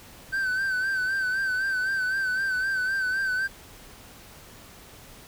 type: tone with vibrato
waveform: triangle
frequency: 1539 Hz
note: G6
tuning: 32 cents flat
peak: -22 dBFS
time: 0.32-3.48 s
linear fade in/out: 20 ms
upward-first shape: sine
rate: 3.9 Hz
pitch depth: 51 cents each way
effects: pink hiss -48 dBFS RMS until 5.27 s